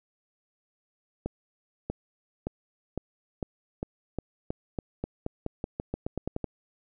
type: accelerating click train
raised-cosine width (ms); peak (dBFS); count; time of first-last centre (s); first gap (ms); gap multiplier
2; -17; 20; 1.26-6.443; 640; 0.89
effects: none